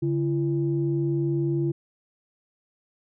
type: tone pair together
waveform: sine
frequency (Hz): 142.3 / 338.4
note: C#3 / E4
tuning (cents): +46 / +45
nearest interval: octave + minor third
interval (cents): 1499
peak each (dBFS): -24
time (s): 0.02-1.72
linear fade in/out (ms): 10
effects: tanh soft clip ceiling -14 dBFS